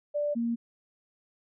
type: tone pair in turn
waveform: sine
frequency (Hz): 587.3 / 233.5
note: D5 / A#3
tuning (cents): 0 / +3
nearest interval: octave + major third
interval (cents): 1597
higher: first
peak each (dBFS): -26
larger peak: neither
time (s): 0.14-0.35 / 0.35-0.56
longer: neither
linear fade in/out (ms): 20
effects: none